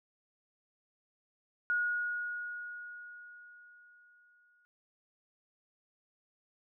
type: tone with exponential decay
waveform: sine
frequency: 1446 Hz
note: F#6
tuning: 40 cents flat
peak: -27 dBFS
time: 1.7-4.65 s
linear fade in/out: 0 ms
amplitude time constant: 640 ms
effects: none